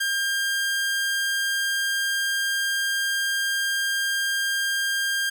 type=tone; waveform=sawtooth; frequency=1602 Hz; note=G6; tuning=37 cents sharp; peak=-19 dBFS; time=0-5.3 s; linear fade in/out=10 ms; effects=none